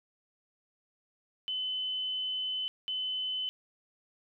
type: tone bursts at uneven times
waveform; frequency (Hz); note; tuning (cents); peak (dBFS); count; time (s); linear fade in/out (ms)
sine; 3030; F#7; +40; -31; 2; 1.48-2.68 / 2.88-3.49; 0
effects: none